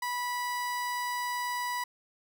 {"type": "tone", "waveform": "30% pulse", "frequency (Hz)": 981, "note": "B5", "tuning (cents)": -12, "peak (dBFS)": -28, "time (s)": [0.02, 1.84], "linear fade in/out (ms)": 5, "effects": []}